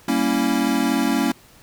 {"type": "chord", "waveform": "square", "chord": "G diminished seventh", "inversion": "none", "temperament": "equal", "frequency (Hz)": [196, 233.1, 277.2, 329.6], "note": ["G3", "Bb3", "Db4", "Fb4"], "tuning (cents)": [0, 0, 0, 0], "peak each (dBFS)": [-28, -23, -22, -26], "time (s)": [0.08, 1.32], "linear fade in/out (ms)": 5, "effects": ["pink hiss -50 dBFS RMS until 1.62 s"]}